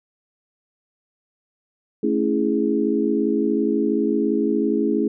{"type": "chord", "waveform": "sine", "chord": "A major seventh", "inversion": "none", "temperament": "equal", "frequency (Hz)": [220, 277.2, 329.6, 415.3], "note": ["A3", "C#4", "E4", "G#4"], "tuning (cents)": [0, 0, 0, 0], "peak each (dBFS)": -23, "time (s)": [2.03, 5.08], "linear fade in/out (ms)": 5, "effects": []}